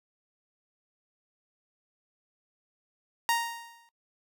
sawtooth tone with exponential decay, 932.3 Hz, A#5, in tune, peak -18 dBFS, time 3.29-3.89 s, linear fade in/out 0 ms, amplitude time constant 130 ms, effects noise-tail reverb RT60 0.1 s tail -20 dB re dry

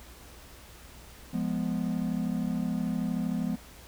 triangle chord, F diminished, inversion none, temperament equal, 174.61 / 207.7 / 246.9 Hz, F3 / Ab3 / Cb4, 0 / 0 / 0 cents, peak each -30 dBFS, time 1.33-3.56 s, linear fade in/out 10 ms, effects added 60 Hz sine -52 dBFS peak until 3.87 s + pink hiss -51 dBFS RMS until 3.87 s

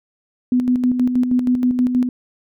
sine tone with tremolo, 249.5 Hz, B3, 18 cents sharp, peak -12 dBFS, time 0.52-2.09 s, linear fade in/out 2 ms, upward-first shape square, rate 6.3 Hz, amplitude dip 50%, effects none

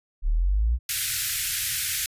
sine linear sweep, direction up, 33.83 to 62.2 Hz, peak -19 dBFS, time 0.22-0.79 s, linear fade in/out 50 ms
white band-stop noise, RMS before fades -26 dBFS, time 0.89-2.06 s, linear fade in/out 2 ms, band 130 to 1500 Hz, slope 48 dB/octave
effects resampled to 32000 Hz

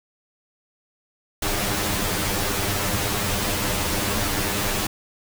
pink noise with comb filter, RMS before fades -24 dBFS, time 1.42-4.87 s, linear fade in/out 5 ms, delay 9.9 ms, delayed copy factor +0.95, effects none

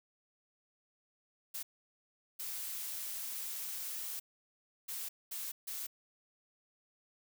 blue noise bursts at uneven times, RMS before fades -41 dBFS, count 5, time 1.54-1.63 / 2.39-4.2 / 4.88-5.09 / 5.31-5.52 / 5.67-5.87 s, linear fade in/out 10 ms, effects none

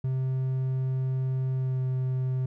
triangle tone with pitch glide, 130.81 to 129.38 Hz, C3 to C3, 0 to -19 cents, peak -23 dBFS, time 0.04-2.46 s, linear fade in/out 5 ms, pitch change -19 cents, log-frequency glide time 1.54-1.83 s, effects none

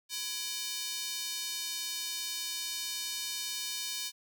square tone with high-pass filter, 335.3 Hz, E4, 30 cents sharp, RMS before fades -37 dBFS, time 0.09-4.12 s, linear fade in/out 50 ms, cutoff 4000 Hz, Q 1.4, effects none

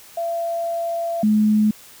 sine tone pair in turn, 675 / 213.2 Hz, E5 / G#3, +41 / +46 cents, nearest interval octave + minor sixth, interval 1995 cents, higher first, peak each -21 / -13 dBFS, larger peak second, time 0.17-1.23 / 1.23-1.71 s, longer first, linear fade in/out 5 ms, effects white hiss -45 dBFS RMS until 2 s

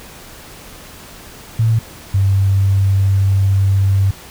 sine tone pair in turn, 112.5 / 97.51 Hz, A2 / G2, +39 / -9 cents, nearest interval major second, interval 248 cents, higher first, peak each -10 dBFS, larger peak neither, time 1.59-1.79 / 2.14-4.11 s, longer second, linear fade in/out 5 ms, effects pink hiss -37 dBFS RMS until 4.3 s

